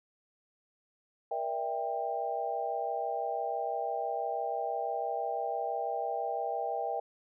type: chord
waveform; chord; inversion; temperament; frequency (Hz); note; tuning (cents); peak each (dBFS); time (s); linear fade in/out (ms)
sine; E half-diminished seventh; second; just; 474.7 / 593.3 / 659.3 / 791.1; Bb4 / D5 / E5 / G5; +31 / +18 / 0 / +16; -38 / -40 / -36 / -34; 1.31-7; 5
effects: none